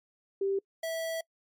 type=tone pair in turn; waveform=sine / square; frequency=392 / 654 Hz; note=G4 / E5; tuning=0 / -14 cents; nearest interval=major sixth; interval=886 cents; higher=second; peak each=-26 / -32 dBFS; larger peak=first; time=0.41-0.59 / 0.83-1.21 s; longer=second; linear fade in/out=5 ms; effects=noise-tail reverb RT60 0.1 s tail -25 dB re dry + MP3 96 kbps